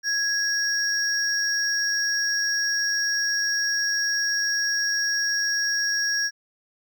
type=tone pair together; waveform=triangle; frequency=1661.2 / 5598 Hz; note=G#6 / F8; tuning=0 / +3 cents; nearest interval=octave + major sixth; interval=2103 cents; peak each=-23 dBFS; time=0.03-6.31 s; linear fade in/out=50 ms; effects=none